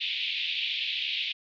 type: band-pass noise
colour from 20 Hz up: white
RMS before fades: -31 dBFS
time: 0-1.33 s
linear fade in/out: 20 ms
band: 2400 to 3700 Hz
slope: 48 dB/octave
effects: none